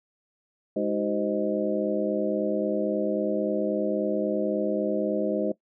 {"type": "harmonic tone with a mistuned harmonic", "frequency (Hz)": 103.7, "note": "G#2", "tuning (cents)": -2, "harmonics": [2, 3, 4, 5, 6], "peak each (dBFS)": [-30, -30, -30, -30, -30], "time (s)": [0.76, 5.52], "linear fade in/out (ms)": 5, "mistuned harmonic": 4, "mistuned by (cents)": -150, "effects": ["noise-tail reverb RT60 0.1 s tail -18 dB re dry"]}